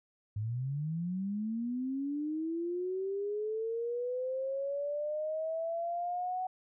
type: linear sweep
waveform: sine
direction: up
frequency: 101.4 to 747 Hz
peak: -32 dBFS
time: 0.36-6.47 s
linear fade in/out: 5 ms
effects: none